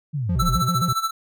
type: linear two-way sweep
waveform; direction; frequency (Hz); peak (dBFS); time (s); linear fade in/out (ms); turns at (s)
sine; down then up; 157.5 to 30.74 to 71.8; -22; 0.13-0.6; 20; 0.48
type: tone with vibrato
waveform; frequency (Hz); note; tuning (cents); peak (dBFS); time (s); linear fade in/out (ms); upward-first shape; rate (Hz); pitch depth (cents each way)
triangle; 147.9; D3; +13; -19; 0.29-0.93; 5; square; 7.6; 290
type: tone with tremolo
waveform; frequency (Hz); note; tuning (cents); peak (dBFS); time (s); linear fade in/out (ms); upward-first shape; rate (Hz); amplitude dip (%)
square; 1327; E6; +11; -19; 0.39-1.11; 10; sine; 14; 80
effects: none